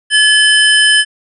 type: tone pair together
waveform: square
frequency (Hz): 1712 / 3050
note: A6 / G7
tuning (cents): -48 / -48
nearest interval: minor seventh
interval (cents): 1000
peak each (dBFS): -10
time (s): 0.1-1.05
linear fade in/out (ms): 50
effects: resampled to 24000 Hz